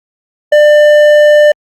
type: tone with hard clipping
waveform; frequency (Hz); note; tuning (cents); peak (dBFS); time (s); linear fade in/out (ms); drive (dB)
sine; 596; D5; +25; -4; 0.52-1.52; 5; 8
effects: Opus 48 kbps